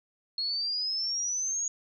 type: exponential sweep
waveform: sine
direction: up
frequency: 4276 to 6720 Hz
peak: -28 dBFS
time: 0.38-1.68 s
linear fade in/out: 2 ms
effects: none